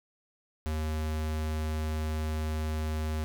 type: tone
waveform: square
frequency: 77.78 Hz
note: D#2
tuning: in tune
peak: -30 dBFS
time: 0.66-3.24 s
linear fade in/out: 0 ms
effects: none